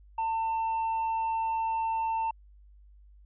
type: tone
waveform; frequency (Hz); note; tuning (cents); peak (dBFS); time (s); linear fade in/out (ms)
triangle; 898; A5; +35; -25; 0.18-2.31; 5
effects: added 50 Hz sine -52 dBFS peak until 3.25 s + resampled to 8000 Hz